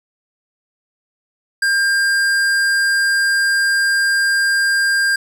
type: tone with hard clipping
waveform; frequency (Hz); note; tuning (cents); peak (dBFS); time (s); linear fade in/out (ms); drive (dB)
sine; 1600; G6; +35; -15; 1.62-5.16; 5; 14
effects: none